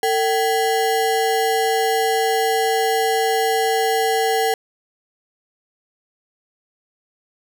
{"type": "ring-modulated tone", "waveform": "square", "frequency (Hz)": 611, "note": "D#5", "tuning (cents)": -32, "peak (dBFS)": -14, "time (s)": [0.03, 4.54], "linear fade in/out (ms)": 2, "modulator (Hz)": 162, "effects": []}